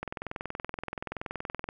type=click train; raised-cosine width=0.5 ms; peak=-19 dBFS; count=36; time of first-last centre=0.03-1.689 s; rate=21.1 Hz; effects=none